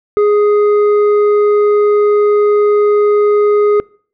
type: tone with hard clipping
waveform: sine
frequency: 415.3 Hz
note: G#4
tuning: in tune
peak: -9 dBFS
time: 0.17-3.8 s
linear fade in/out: 0 ms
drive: 7 dB
effects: noise-tail reverb RT60 0.5 s tail -25 dB re dry + low-pass 2000 Hz 12 dB/octave